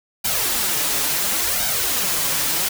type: noise with flanger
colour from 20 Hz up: white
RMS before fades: -21 dBFS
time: 0.24-2.69 s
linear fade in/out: 10 ms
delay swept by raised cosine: 1.3 to 7.3 ms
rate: 0.71 Hz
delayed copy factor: +0.7
effects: none